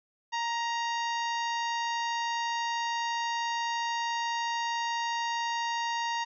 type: harmonic tone with a mistuned harmonic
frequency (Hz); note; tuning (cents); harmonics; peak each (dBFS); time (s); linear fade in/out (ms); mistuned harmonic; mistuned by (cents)
932.3; A#5; 0; 1 / 2 / 3 / 4 / 5 / 6 / 7; -30 / -36 / -40 / -42 / -44 / -46 / -47; 0.32-6.25; 20; 2; +20
effects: none